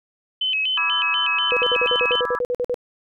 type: tone with vibrato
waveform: sine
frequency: 2794 Hz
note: F7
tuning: in tune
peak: -19 dBFS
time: 0.41-2.21 s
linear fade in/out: 5 ms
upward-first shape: square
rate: 4.1 Hz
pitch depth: 150 cents each way
type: chord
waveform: sine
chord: E dominant seventh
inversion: second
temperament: equal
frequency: 987.8 / 1174.7 / 1318.5 / 1661.2 Hz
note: B5 / D6 / E6 / G#6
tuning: 0 / 0 / 0 / 0 cents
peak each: -29 dBFS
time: 0.77-2.39 s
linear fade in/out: 5 ms
type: tone bursts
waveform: sine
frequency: 491.7 Hz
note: B4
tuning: 8 cents flat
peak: -19 dBFS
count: 13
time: 1.52-2.743 s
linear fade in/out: 0 ms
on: 47 ms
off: 51 ms
effects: none